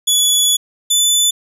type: tone pair in turn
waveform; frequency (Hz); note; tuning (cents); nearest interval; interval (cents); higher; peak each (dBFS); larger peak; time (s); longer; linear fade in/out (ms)
20% pulse; 3414 / 3498; G#7 / A7; +47 / -11; unison; 42; second; -5; neither; 0.07-0.57 / 0.9-1.31; first; 10
effects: none